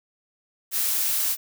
blue noise, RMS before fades -24 dBFS, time 0.71-1.37 s, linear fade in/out 50 ms, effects none

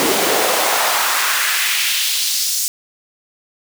pink noise with high-pass filter sweep, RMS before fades -17 dBFS, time 0-2.68 s, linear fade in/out 0 ms, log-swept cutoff 310 to 6300 Hz, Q 1.6, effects none

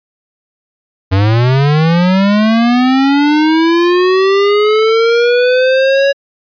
square linear sweep, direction up, 92.5 to 560 Hz, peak -8 dBFS, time 1.11-6.13 s, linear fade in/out 20 ms, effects resampled to 11025 Hz

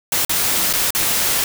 white noise with dropouts, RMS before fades -18 dBFS, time 0.12-1.44 s, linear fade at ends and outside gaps 2 ms, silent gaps 0.25-0.294 / 0.729-0.735 / 0.906-0.949 s, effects none

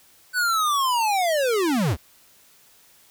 square linear sweep, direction down, 1514 to 61.3 Hz, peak -20 dBFS, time 0.33-1.97 s, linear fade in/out 50 ms, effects white hiss -55 dBFS RMS until 3.1 s

